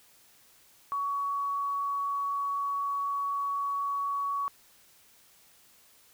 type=tone; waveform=sine; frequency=1124 Hz; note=C#6; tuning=24 cents sharp; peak=-28 dBFS; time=0.92-4.48 s; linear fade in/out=0 ms; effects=white hiss -60 dBFS RMS until 6.13 s